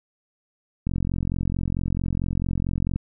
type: click train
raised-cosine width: 5 ms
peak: -13 dBFS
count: 94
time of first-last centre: 0.87-2.96 s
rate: 44.5 Hz
effects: none